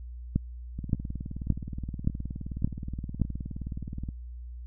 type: two click trains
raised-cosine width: 5 ms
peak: -11 / -23 dBFS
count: 6 / 64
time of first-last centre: 0.36-3.217 / 0.79-4.088 s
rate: 1.75 / 19.1 Hz
effects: added 60 Hz sine -38 dBFS peak until 4.66 s